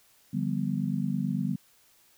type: chord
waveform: sine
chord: G dominant seventh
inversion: second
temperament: just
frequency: 147 / 176.4 / 196 / 245 Hz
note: D3 / F3 / G3 / B3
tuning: +2 / +18 / 0 / -14 cents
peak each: -32 / -35 / -30 / -32 dBFS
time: 0.33-1.56 s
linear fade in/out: 10 ms
effects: white hiss -62 dBFS RMS until 2.17 s